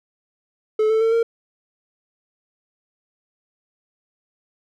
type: tone with pitch steps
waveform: triangle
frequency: 432.5 / 441.6 / 450.9 / 460.3 Hz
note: A4 / A4 / A4 / A#4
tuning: -30 / +6 / +42 / -22 cents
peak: -13 dBFS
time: 0.79-1.23 s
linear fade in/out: 5 ms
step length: 110 ms
effects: none